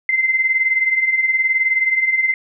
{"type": "beating tone pair", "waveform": "sine", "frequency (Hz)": [2056, 2075], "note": ["C7", "C7"], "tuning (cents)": [-31, -15], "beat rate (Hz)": 19, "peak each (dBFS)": [-21, -15], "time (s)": [0.09, 2.34], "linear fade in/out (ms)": 2, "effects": []}